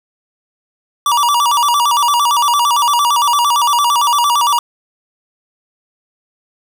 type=tone with vibrato; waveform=square; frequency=1052 Hz; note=C6; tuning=9 cents sharp; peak=-11 dBFS; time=1.06-4.59 s; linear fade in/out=2 ms; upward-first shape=square; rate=8.8 Hz; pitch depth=170 cents each way; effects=none